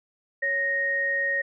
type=tone pair together; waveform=sine; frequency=554.4 / 1864.8 Hz; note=C#5 / A#6; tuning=0 / 0 cents; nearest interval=octave + major sixth; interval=2100 cents; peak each=-32 / -23 dBFS; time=0.42-1.42 s; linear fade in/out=10 ms; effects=none